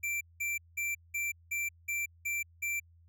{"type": "tone bursts", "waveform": "square", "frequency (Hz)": 2349, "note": "D7", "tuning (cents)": 0, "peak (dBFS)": -32, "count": 8, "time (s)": [0.03, 2.8], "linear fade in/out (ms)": 10, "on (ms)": 180, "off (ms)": 190, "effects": ["added 84 Hz sine -58 dBFS peak until 3.08 s"]}